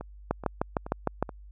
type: two click trains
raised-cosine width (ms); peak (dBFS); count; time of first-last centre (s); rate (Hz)
1; -23 / -11; 4 / 7; 0.01-1.292 / 0.31-1.226; 2.34 / 6.55
effects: added 50 Hz sine -45 dBFS peak until 1.51 s